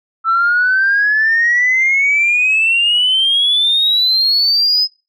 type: exponential sweep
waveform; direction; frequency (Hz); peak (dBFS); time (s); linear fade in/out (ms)
sine; up; 1318.5 to 5100; -9; 0.24-4.88; 50
effects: noise-tail reverb RT60 0.3 s tail -26 dB re dry + tanh soft clip ceiling -6 dBFS